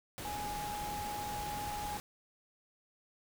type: tone in noise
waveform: sine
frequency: 830.6 Hz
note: G#5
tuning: in tune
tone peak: -38 dBFS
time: 0.25-1.97 s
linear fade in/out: 0 ms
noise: pink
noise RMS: -43 dBFS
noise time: 0.18-2 s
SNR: +2 dB
effects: none